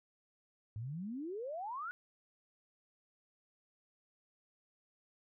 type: exponential sweep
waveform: sine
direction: up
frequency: 102.2 to 1492 Hz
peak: -39 dBFS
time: 0.76-1.91 s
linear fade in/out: 0 ms
effects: none

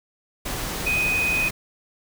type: tone in noise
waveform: sine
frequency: 2500 Hz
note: D#7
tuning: 8 cents sharp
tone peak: -20 dBFS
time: 0.86-1.49 s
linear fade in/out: 10 ms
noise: pink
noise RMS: -29 dBFS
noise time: 0.45-1.51 s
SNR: +6 dB
effects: none

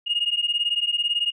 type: beating tone pair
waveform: sine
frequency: 2847 / 2865 Hz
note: F7 / F7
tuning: +33 / +44 cents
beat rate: 18 Hz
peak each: -23 dBFS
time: 0.06-1.32 s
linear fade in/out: 20 ms
effects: tanh soft clip ceiling -14 dBFS

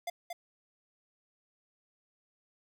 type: tone with echo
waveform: square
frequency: 695 Hz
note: F5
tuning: 9 cents flat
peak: -34 dBFS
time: 0.07-0.1 s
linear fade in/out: 5 ms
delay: 230 ms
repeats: 1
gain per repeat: -4 dB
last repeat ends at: 0.33 s
effects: none

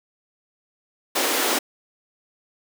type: high-pass noise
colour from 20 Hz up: pink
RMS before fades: -22 dBFS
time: 1.15-1.59 s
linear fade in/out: 10 ms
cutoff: 260 Hz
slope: 48 dB/octave
effects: none

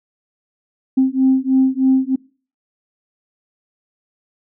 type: beating tone pair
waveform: sine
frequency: 261.6 / 264.8 Hz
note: C4 / C4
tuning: 0 / +21 cents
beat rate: 3.2 Hz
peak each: -14 dBFS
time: 0.97-2.16 s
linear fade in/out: 10 ms
effects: noise-tail reverb RT60 0.4 s tail -23 dB re dry + tanh soft clip ceiling -5 dBFS

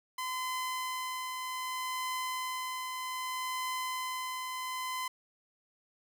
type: tone with tremolo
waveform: sawtooth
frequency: 1023 Hz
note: C6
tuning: 39 cents flat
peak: -29 dBFS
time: 0.18-5.08 s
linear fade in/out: 5 ms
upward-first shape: triangle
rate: 0.64 Hz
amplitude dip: 35%
effects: none

